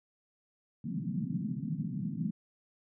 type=band-pass noise; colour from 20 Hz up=pink; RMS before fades=-35 dBFS; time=0.84-2.31 s; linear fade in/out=10 ms; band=140 to 240 Hz; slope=48 dB/octave; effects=none